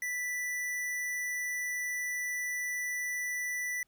square tone, 1975.5 Hz, B6, in tune, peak -33 dBFS, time 0.02-3.83 s, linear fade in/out 2 ms, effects pink hiss -75 dBFS RMS until 3.87 s

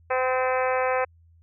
harmonic tone with a mistuned harmonic, 256.7 Hz, C4, 33 cents flat, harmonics 2 / 3 / 4 / 5 / 6 / 7 / 8 / 9 / 10, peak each -24 / -28 / -30 / -32 / -34 / -35 / -36 / -37 / -38 dBFS, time 0.1-1.05 s, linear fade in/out 10 ms, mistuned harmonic 6, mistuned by +16 cents, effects added 83 Hz sine -53 dBFS peak until 1.42 s

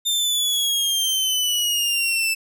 sawtooth exponential sweep, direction down, 3612 to 2637 Hz, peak -16 dBFS, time 0.05-2.35 s, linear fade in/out 20 ms, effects none

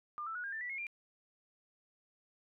sine tone with pitch steps, 1200 / 1323.8 / 1460.4 / 1611.1 / 1777.3 / 1960.7 / 2163 / 2386 Hz, D6 / E6 / F#6 / G6 / A6 / B6 / C#7 / D7, +37 / +7 / -23 / +47 / +17 / -13 / -43 / +27 cents, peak -38 dBFS, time 0.18-0.868 s, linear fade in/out 0 ms, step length 86 ms, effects none

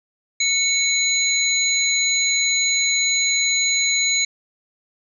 sine tone cluster, 2212 / 4027 / 6710 Hz, C#7 / B7 / G#8, -4 / +33 / +17 cents, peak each -21 dBFS, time 0.4-4.25 s, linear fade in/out 5 ms, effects none

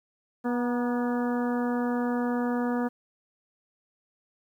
harmonic tone with a mistuned harmonic, 243.3 Hz, B3, 26 cents flat, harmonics 1 / 2 / 3 / 4 / 5 / 6 / 7, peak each -26 / -32 / -36 / -38 / -40 / -42 / -43 dBFS, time 0.44-2.89 s, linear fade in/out 20 ms, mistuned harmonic 4, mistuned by -33 cents, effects 10-bit

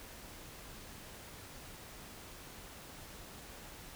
silence, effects pink hiss -51 dBFS RMS until 3.95 s

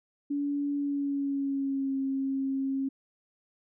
sine tone with pitch glide, 285.8 to 269.8 Hz, D4 to C#4, -47 to -47 cents, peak -27 dBFS, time 0.3-2.89 s, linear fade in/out 10 ms, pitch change -100 cents, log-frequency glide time 0.76-1.97 s, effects none

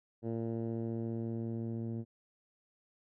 10% pulse tone with low-pass filter sweep, 114.4 Hz, A#2, 32 cents flat, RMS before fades -37 dBFS, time 0.22-2.05 s, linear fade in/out 50 ms, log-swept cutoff 420 to 230 Hz, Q 0.95, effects none

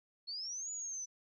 sine linear two-way sweep, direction up then down, 4289 to 6940 to 5970 Hz, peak -39 dBFS, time 0.27-1.06 s, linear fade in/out 20 ms, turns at 0.71 s, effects none

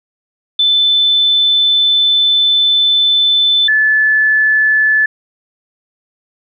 sine tone pair in turn, 3520 / 1733.8 Hz, A7 / A6, 0 / -26 cents, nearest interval octave, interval 1226 cents, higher first, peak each -8 dBFS, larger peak neither, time 0.59-3.68 / 3.68-5.06 s, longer first, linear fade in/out 5 ms, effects none

